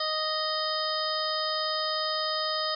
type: harmonic tone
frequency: 622.3 Hz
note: D#5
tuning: in tune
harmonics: 1 / 2 / 3 / 5 / 6 / 7 / 8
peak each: -33 / -32 / -38 / -38 / -37 / -38 / -32 dBFS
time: 0-2.75 s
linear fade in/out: 5 ms
effects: none